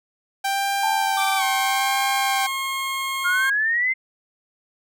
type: tone with vibrato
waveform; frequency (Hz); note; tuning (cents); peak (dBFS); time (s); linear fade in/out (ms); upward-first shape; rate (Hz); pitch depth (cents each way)
sawtooth; 784; G5; 0; -17; 0.44-2.47; 10; sine; 0.76; 21
type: tone with exponential decay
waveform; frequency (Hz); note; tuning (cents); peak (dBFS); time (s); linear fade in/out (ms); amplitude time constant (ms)
sine; 874; A5; -12; -20; 0.83-3.13; 5; 500
type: tone with pitch glide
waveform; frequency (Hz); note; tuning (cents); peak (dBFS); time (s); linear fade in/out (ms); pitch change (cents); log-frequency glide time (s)
20% pulse; 1174.7 to 1077.2; D6 to C#6; 0 to -50; -19; 1.17-3.5; 5; -150; 1.37-1.43
type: exponential sweep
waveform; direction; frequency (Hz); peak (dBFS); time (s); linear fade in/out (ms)
sine; up; 1396.9 to 2103; -18; 3.24-3.94; 20
effects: none